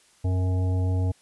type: harmonic tone with a mistuned harmonic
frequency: 92.5 Hz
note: F#2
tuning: in tune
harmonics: 1 / 3 / 5 / 7 / 9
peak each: -21 / -34 / -38 / -41 / -44 dBFS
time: 0.24-1.12 s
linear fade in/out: 10 ms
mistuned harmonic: 3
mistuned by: -44 cents
effects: white hiss -59 dBFS RMS until 1.21 s + resampled to 24000 Hz